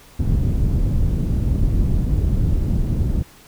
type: low-pass noise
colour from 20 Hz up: pink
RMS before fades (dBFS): -18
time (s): 0.19-3.23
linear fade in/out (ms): 10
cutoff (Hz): 170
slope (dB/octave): 12
effects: pink hiss -47 dBFS RMS until 3.47 s